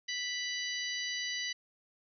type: harmonic tone with a mistuned harmonic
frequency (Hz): 987.8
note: B5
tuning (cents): 0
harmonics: 2 / 3 / 4 / 5 / 6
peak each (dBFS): -38 / -40 / -41 / -42 / -43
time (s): 0.08-1.53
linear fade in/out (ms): 10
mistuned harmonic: 5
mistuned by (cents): -66
effects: none